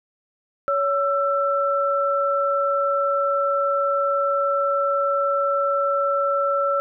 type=tone pair together; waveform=sine; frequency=561.3 / 1335 Hz; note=C#5 / E6; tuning=+22 / +22 cents; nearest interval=octave + minor third; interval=1500 cents; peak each=-21 dBFS; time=0.68-6.8 s; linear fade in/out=0 ms; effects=none